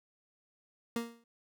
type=tone with exponential decay; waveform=30% pulse; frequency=233.1 Hz; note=A#3; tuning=in tune; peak=-27 dBFS; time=0.96-1.24 s; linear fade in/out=2 ms; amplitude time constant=60 ms; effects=none